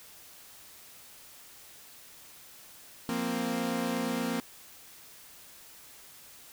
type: chord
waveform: sawtooth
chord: F suspended fourth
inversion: none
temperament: equal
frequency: 174.61 / 233.1 / 261.6 Hz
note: F3 / Bb3 / C4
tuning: 0 / 0 / 0 cents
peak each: -34 / -28 / -30 dBFS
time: 3.09-4.4 s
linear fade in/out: 0 ms
effects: white hiss -52 dBFS RMS until 6.52 s